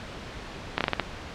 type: slowing click train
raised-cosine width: 0.3 ms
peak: -6 dBFS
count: 6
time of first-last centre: 0.78-0.997 s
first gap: 27 ms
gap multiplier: 1.24
effects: pink hiss -39 dBFS RMS until 1.34 s + low-pass 4000 Hz 12 dB/octave